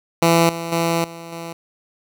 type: tone with level steps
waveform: 10% pulse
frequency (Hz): 167.3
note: E3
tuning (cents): +26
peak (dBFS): -4 / -17 / -9 / -25 / -21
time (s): 0.22-1.53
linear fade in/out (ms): 5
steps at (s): 0.49 / 0.72 / 1.04 / 1.32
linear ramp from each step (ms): 5
effects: none